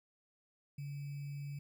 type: tone with sample-and-hold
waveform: sine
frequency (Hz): 142.3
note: C#3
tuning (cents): +46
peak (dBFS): -40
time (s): 0.78-1.59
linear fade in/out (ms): 5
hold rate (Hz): 2450
effects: none